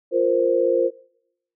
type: chord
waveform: sine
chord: F suspended fourth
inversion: none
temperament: equal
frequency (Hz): 349.2 / 466.2 / 523.3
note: F4 / Bb4 / C5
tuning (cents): 0 / 0 / 0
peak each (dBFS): -22 / -21 / -19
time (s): 0.11-0.91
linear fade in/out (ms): 50
effects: noise-tail reverb RT60 0.8 s tail -24 dB re dry